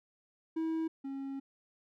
triangle tone pair in turn, 322.9 / 272.5 Hz, E4 / C#4, -36 / -29 cents, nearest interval minor third, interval 293 cents, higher first, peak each -29 / -35 dBFS, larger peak first, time 0.56-0.88 / 1.04-1.4 s, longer second, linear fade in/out 10 ms, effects none

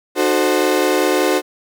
35% pulse chord, D# diminished seventh, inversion none, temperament equal with one note detuned, 304.5 / 370 / 440 / 523.3 Hz, D#4 / F#4 / A4 / C5, -37 / 0 / 0 / 0 cents, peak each -18 / -16 / -20 / -18 dBFS, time 0.15-1.42 s, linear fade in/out 50 ms, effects none

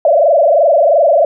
sine tone with frequency modulation, 622.3 Hz, D#5, in tune, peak -6 dBFS, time 0.05-1.25 s, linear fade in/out 2 ms, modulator 22.9 Hz, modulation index 2.9, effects none

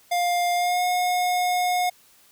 square tone with pitch glide, 704 to 721.3 Hz, F5 to F#5, +14 to -44 cents, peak -21 dBFS, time 0.11-1.9 s, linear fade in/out 10 ms, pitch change +42 cents, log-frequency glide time 0.54-0.83 s, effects white hiss -56 dBFS RMS until 2.31 s

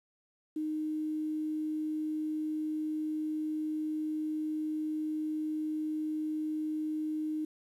sine tone with quantisation, 309 Hz, D#4, 12 cents flat, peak -31 dBFS, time 0.56-7.45 s, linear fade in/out 5 ms, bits 10, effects resampled to 32000 Hz

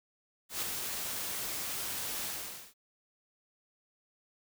white noise with ADSR envelope, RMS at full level -33 dBFS, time 0.49-2.74 s, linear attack 130 ms, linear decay 12 ms, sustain -4 dB, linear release 480 ms, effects none

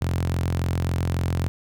sawtooth tone with high-pass filter, 43.65 Hz, F1, in tune, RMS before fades -24 dBFS, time 0.01-1.48 s, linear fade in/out 0 ms, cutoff 100 Hz, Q 4.1, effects none

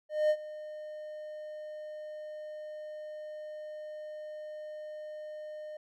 triangle tone with ADSR envelope, 610 Hz, D#5, 34 cents flat, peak -20 dBFS, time 0.09-5.77 s, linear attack 210 ms, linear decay 60 ms, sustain -18 dB, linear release 4 ms, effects none

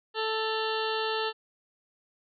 harmonic tone with a mistuned harmonic, 440 Hz, A4, in tune, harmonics 1 / 2 / 3 / 4 / 6 / 7 / 8 / 9 / 10, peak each -31 / -34 / -36 / -37 / -39 / -39 / -40 / -41 / -41 dBFS, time 0.14-1.33 s, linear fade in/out 50 ms, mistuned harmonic 6, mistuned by +75 cents, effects none

